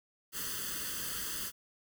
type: noise with comb filter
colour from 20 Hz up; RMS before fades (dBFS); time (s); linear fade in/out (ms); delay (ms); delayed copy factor
white; -38; 0.32-1.52; 50; 0.64; +0.85
effects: none